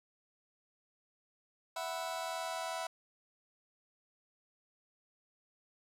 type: chord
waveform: sawtooth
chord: E suspended second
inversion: none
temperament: just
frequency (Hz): 659.3 / 741.7 / 988.9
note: E5 / F#5 / B5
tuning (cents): 0 / +4 / +2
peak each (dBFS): -36 / -38 / -38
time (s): 1.76-2.87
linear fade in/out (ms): 5
effects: low-pass 11000 Hz 12 dB/octave + 11-bit